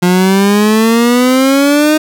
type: exponential sweep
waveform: 30% pulse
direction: up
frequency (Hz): 176.4 to 311.1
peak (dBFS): -4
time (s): 0.02-1.98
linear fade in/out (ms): 10
effects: none